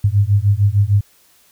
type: beating tone pair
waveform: sine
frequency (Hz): 98.4 / 105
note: G2 / G#2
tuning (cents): +7 / +19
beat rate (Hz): 6.6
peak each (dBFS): -14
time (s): 0.04-1.01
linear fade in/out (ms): 5
effects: white hiss -53 dBFS RMS until 1.51 s